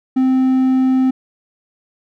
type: tone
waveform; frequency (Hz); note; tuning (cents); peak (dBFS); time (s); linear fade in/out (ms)
triangle; 260.2; C4; -9; -9; 0.16-1.11; 10
effects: none